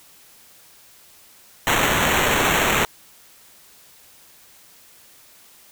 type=noise with sample-and-hold; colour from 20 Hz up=blue; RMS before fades=-19 dBFS; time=1.67-2.85 s; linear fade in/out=0 ms; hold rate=4900 Hz; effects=white hiss -50 dBFS RMS until 5.71 s